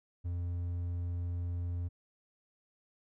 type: tone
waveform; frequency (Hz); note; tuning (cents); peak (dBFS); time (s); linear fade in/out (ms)
triangle; 87.31; F2; 0; -31; 0.24-1.89; 20
effects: none